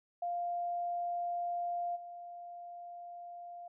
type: tone with level steps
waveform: sine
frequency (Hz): 698.5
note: F5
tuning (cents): 0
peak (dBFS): -33 / -44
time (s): 0.22-3.68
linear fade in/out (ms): 5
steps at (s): 1.95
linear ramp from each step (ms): 20
effects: none